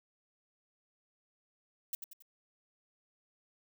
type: noise with echo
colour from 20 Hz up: violet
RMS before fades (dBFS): -36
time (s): 1.93-1.95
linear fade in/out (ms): 2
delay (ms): 91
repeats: 3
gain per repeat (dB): -7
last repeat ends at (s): 2.223
effects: none